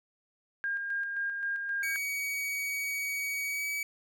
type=tone with tremolo; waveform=sine; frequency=1612 Hz; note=G6; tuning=48 cents sharp; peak=-29 dBFS; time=0.64-1.96 s; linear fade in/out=0 ms; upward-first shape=square; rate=3.8 Hz; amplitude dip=35%
type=tone with pitch glide; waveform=45% pulse; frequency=2257 to 2281 Hz; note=C#7 to C#7; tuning=+31 to +49 cents; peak=-31 dBFS; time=1.83-3.83 s; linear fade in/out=2 ms; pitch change=+18 cents; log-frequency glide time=3.46-3.67 s
effects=none